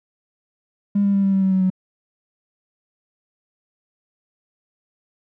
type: tone with pitch steps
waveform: triangle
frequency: 202 / 199.68 / 197.39 / 195.12 / 192.88 / 190.66 / 188.47 / 186.31 Hz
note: G#3 / G3 / G3 / G3 / G3 / G3 / F#3 / F#3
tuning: -48 / +32 / +12 / -8 / -28 / -48 / +32 / +12 cents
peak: -11 dBFS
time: 0.95-1.702 s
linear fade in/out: 10 ms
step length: 94 ms
effects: tanh soft clip ceiling -12 dBFS